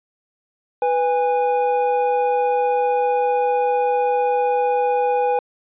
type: tone pair together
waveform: triangle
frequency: 495.1 / 820 Hz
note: B4 / G#5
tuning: +4 / -22 cents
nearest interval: major sixth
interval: 874 cents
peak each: -17 dBFS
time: 0.82-5.39 s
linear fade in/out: 2 ms
effects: resampled to 8000 Hz